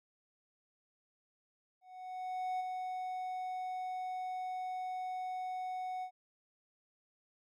triangle tone with ADSR envelope, 740 Hz, F#5, in tune, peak -31 dBFS, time 1.81-6.11 s, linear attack 790 ms, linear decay 14 ms, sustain -4 dB, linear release 81 ms, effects none

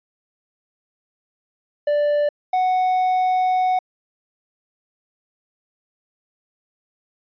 triangle tone pair in turn, 587.3 / 740 Hz, D5 / F#5, 0 / 0 cents, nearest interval major third, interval 400 cents, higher second, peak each -14 / -14 dBFS, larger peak neither, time 1.87-2.29 / 2.53-3.79 s, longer second, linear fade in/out 5 ms, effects resampled to 11025 Hz

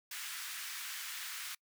pink high-pass noise, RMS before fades -43 dBFS, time 0.11-1.55 s, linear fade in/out 5 ms, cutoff 1400 Hz, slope 24 dB/octave, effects noise-tail reverb RT60 0.1 s tail -26 dB re dry

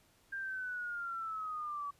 sine linear sweep, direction down, 1600 to 1135 Hz, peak -37 dBFS, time 0.32-1.91 s, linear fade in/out 10 ms, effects pink hiss -68 dBFS RMS until 1.99 s + resampled to 32000 Hz

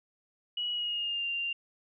sine tone with pitch glide, 2919 to 2784 Hz, F#7 to F7, -24 to -6 cents, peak -30 dBFS, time 0.57-1.53 s, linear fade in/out 5 ms, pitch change -82 cents, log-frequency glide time 0.72-1.26 s, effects none

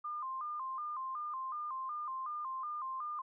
sine tone with vibrato, 1126 Hz, C#6, 27 cents sharp, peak -37 dBFS, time 0.04-3.22 s, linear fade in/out 10 ms, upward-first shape square, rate 2.7 Hz, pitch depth 120 cents each way, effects none

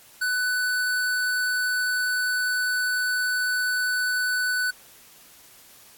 square tone, 1495 Hz, F#6, 17 cents sharp, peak -23 dBFS, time 0.21-4.71 s, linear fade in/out 10 ms, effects white hiss -51 dBFS RMS until 5.97 s + AAC 64 kbps

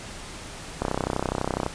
click train, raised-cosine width 1 ms, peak -10 dBFS, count 28, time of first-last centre 0.82-1.664 s, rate 32 Hz, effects pink hiss -39 dBFS RMS until 1.74 s + resampled to 22050 Hz

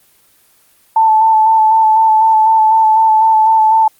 sine tone with vibrato, 880 Hz, A5, in tune, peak -6 dBFS, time 0.96-3.88 s, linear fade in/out 5 ms, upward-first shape square, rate 4 Hz, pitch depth 18 cents each way, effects white hiss -51 dBFS RMS until 3.99 s + Opus 24 kbps

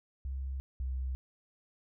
sine tone pair in turn, 66.6 / 64.74 Hz, C2 / C2, +31 / -18 cents, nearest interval unison, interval 49 cents, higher first, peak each -34 / -32 dBFS, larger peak second, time 0.25-0.6 / 0.8-1.15 s, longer neither, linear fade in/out 0 ms, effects none

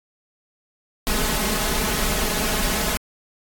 pink noise with comb filter, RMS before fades -22 dBFS, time 1.07-2.97 s, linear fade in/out 0 ms, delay 4.7 ms, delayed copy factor +0.95, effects AAC 64 kbps

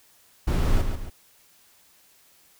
brown noise with echo, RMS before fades -21 dBFS, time 0.47-0.82 s, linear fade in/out 10 ms, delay 140 ms, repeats 2, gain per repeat -7 dB, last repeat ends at 1.1 s, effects white hiss -58 dBFS RMS until 2.59 s

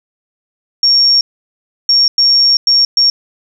sine tone bursts at uneven times, 5530 Hz, F8, 18 cents flat, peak -6 dBFS, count 5, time 0.83-1.21 / 1.89-2.08 / 2.18-2.57 / 2.67-2.85 / 2.97-3.1 s, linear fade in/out 2 ms, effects 7-bit

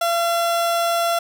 30% pulse tone, 681 Hz, F5, 44 cents flat, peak -15 dBFS, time 0.01-1.19 s, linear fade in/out 5 ms, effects none

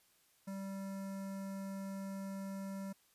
square tone with notch filter, 194.7 Hz, G3, 12 cents flat, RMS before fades -43 dBFS, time 0.47-2.93 s, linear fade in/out 10 ms, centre 3200 Hz, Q 0.68, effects white hiss -71 dBFS RMS until 3.14 s + resampled to 32000 Hz

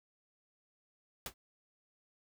pink noise with exponential decay, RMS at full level -34 dBFS, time 1.26-1.34 s, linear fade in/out 2 ms, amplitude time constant 16 ms, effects none

